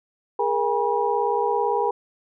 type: tone cluster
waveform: sine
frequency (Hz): 414 / 471.9 / 811 / 965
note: G#4 / A#4 / G#5 / B5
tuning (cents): -5 / +21 / -41 / -40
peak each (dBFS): -25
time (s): 0.39-1.91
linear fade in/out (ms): 5
effects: none